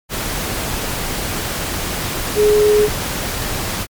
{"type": "tone in noise", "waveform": "sine", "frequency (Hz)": 420.2, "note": "G#4", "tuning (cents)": 20, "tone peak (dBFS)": -9, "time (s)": [2.35, 2.89], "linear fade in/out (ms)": 50, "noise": "pink", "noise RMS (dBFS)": -22, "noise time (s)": [0.09, 3.87], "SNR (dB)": 10, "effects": ["MP3 96 kbps"]}